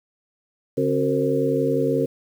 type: tone cluster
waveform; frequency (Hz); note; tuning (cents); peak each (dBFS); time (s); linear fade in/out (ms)
sine; 141.6 / 269.4 / 371.9 / 458.1 / 529; C#3 / C#4 / F#4 / A#4 / C5; +37 / -49 / +9 / -30 / +19; -27 / -24 / -26 / -22 / -27; 0.77-2.06; 10
effects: 8-bit